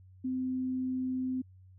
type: tone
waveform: sine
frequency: 257.2 Hz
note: C4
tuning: 30 cents flat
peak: -30 dBFS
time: 0.24-1.42 s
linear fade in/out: 10 ms
effects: added 93 Hz sine -53 dBFS peak until 1.78 s